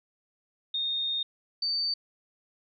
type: tone pair in turn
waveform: sine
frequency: 3682 / 4583 Hz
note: A#7 / D8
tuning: -22 / -43 cents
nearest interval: major third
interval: 379 cents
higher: second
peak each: -27 / -26 dBFS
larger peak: second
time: 0.74-1.23 / 1.62-1.94 s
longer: first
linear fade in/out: 5 ms
effects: none